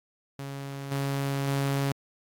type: tone with level steps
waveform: sawtooth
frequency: 138.59 Hz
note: C#3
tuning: in tune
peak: -31 / -23 / -21 dBFS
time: 0.39-1.92 s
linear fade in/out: 2 ms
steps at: 0.91 / 1.47 s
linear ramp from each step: 10 ms
effects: AAC 64 kbps